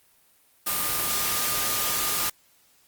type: tone in noise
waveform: sine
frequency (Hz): 1213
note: D#6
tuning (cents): -44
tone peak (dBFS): -35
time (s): 0.66-2.3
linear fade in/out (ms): 10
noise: white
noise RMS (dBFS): -26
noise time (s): 0.66-2.3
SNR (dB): -12
effects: white hiss -61 dBFS RMS until 2.87 s + Opus 32 kbps